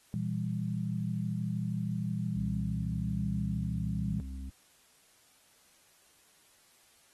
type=chord; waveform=sine; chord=E diminished; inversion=second; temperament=just; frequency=118.67 / 164.81 / 197.78 Hz; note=Bb2 / E3 / G3; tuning=+31 / 0 / +16 cents; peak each=-35 dBFS; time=0.14-4.2 s; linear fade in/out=0 ms
type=harmonic tone; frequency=66.3 Hz; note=C2; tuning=23 cents sharp; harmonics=1 / 3 / 4; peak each=-38 / -48 / -49 dBFS; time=2.36-4.5 s; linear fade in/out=5 ms
effects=white hiss -64 dBFS RMS until 7.13 s + AAC 32 kbps